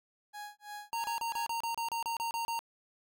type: tone with tremolo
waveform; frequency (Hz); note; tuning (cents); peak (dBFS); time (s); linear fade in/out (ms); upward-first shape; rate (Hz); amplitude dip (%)
30% pulse; 830.6; G#5; 0; -38; 0.33-1.47; 20; sine; 3; 100
type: tone bursts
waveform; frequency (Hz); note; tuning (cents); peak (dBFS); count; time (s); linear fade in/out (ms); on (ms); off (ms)
square; 924; A#5; -16; -33; 12; 0.93-2.591; 0; 110; 31
effects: none